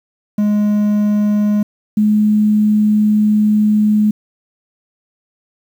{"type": "tone pair in turn", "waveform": ["triangle", "sine"], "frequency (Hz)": [208.4, 211.7], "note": ["G#3", "G#3"], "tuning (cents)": [6, 33], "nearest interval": "unison", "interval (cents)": 27, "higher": "second", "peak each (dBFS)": -9, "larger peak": "neither", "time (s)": [[0.38, 1.63], [1.97, 4.11]], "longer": "second", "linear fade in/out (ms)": 5, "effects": ["7-bit"]}